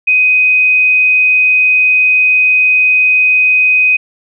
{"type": "tone", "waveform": "sine", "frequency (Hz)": 2507, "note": "D#7", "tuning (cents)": 12, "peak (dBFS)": -6, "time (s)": [0.07, 3.97], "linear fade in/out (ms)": 10, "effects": []}